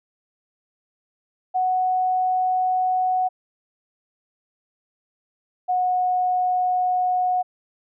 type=tone pair in turn; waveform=sine; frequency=740 / 730.7 Hz; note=F#5 / F#5; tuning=0 / -22 cents; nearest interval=unison; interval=22 cents; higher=first; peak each=-18 dBFS; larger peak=neither; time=1.54-3.29 / 5.68-7.43 s; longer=neither; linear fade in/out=20 ms; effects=none